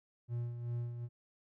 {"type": "tone with tremolo", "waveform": "triangle", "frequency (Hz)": 119.4, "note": "A#2", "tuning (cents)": 42, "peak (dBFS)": -32, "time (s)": [0.28, 1.09], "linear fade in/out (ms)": 50, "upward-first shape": "sine", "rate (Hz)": 2.6, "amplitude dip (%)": 55, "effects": []}